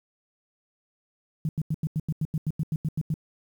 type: tone bursts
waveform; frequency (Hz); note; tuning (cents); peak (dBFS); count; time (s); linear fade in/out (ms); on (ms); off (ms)
sine; 156.1; D#3; +6; -23; 14; 1.45-3.141; 2; 40; 87
effects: 9-bit